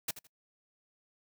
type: noise with echo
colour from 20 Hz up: white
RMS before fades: -33 dBFS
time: 0.08-0.11 s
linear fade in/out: 5 ms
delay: 81 ms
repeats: 2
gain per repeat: -13 dB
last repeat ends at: 0.272 s
effects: noise-tail reverb RT60 0.1 s tail -24 dB re dry